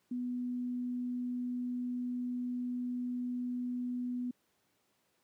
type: tone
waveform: sine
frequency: 246.9 Hz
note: B3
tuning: in tune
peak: -33 dBFS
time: 0.11-4.31 s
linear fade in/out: 5 ms
effects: pink hiss -75 dBFS RMS until 5.23 s + high-pass 150 Hz 12 dB/octave